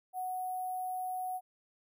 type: tone with sample-and-hold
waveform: sine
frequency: 740 Hz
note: F#5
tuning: in tune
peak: -34 dBFS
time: 0.13-1.41 s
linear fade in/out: 50 ms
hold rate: 11025 Hz
effects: none